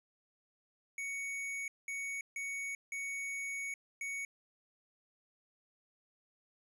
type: tone bursts at uneven times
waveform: square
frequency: 2230 Hz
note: C#7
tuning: 10 cents sharp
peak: -38 dBFS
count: 5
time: 0.98-1.68 / 1.88-2.21 / 2.36-2.75 / 2.92-3.74 / 4.01-4.25 s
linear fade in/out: 2 ms
effects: low-pass 11000 Hz 12 dB/octave